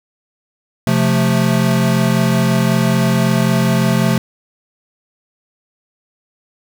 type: chord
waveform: square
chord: F major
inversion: second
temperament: equal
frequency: 130.81 / 174.61 / 220 Hz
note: C3 / F3 / A3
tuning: 0 / 0 / 0 cents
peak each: -17 / -17 / -17 dBFS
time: 0.87-4.18 s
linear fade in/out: 2 ms
effects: 8-bit